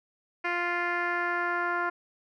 10% pulse tone with low-pass filter sweep, 349.2 Hz, F4, in tune, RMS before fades -29 dBFS, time 0.44-1.9 s, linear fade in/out 10 ms, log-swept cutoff 2300 to 1400 Hz, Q 2.3, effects none

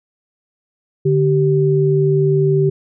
sine tone pair together, 146.83 / 387 Hz, D3 / G4, 0 / -22 cents, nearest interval octave + perfect fourth, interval 1678 cents, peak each -14 dBFS, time 1.05-2.7 s, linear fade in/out 10 ms, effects none

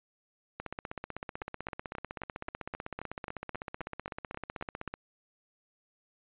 two click trains, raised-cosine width 0.5 ms, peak -23 / -22 dBFS, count 14 / 70, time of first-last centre 1.42-4.877 / 0.6-4.94 s, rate 3.76 / 15.9 Hz, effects resampled to 8000 Hz

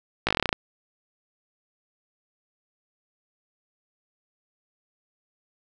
slowing click train, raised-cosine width 0.3 ms, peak -6 dBFS, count 11, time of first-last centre 0.27-0.528 s, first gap 17 ms, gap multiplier 1.09, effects none

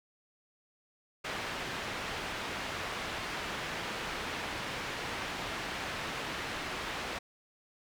white low-pass noise, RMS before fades -38 dBFS, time 1.24-7.19 s, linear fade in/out 10 ms, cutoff 2500 Hz, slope 12 dB/octave, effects none

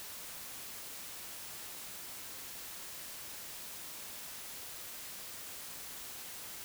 silence, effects white hiss -46 dBFS RMS until 6.64 s

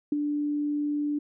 sine tone with ADSR envelope, 293.7 Hz, D4, in tune, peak -19 dBFS, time 0.12-1.19 s, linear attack 4 ms, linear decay 15 ms, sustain -6 dB, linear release 9 ms, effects none

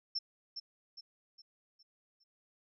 sine tone with echo, 5360 Hz, E8, 28 cents sharp, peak -32 dBFS, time 0.15-0.19 s, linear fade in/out 10 ms, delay 410 ms, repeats 5, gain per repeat -7 dB, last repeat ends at 2.24 s, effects none

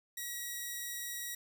5% pulse tone, 1915 Hz, A#6, 46 cents sharp, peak -28 dBFS, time 0.17-1.35 s, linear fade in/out 5 ms, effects none

